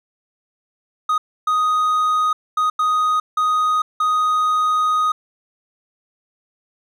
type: tone bursts at uneven times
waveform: triangle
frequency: 1247 Hz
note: D#6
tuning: 3 cents sharp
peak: -13 dBFS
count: 6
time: 1.09-1.18 / 1.47-2.33 / 2.57-2.7 / 2.79-3.2 / 3.37-3.82 / 4-5.12 s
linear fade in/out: 5 ms
effects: none